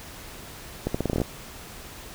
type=accelerating click train; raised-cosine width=2 ms; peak=-11 dBFS; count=10; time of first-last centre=0.87-1.217 s; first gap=75 ms; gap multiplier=0.82; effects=pink hiss -42 dBFS RMS until 2.14 s